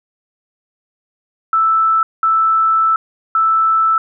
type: tone bursts at uneven times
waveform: sine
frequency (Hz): 1319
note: E6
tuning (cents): +1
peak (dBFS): -10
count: 3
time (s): 1.53-2.03 / 2.23-2.96 / 3.35-3.98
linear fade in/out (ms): 2
effects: none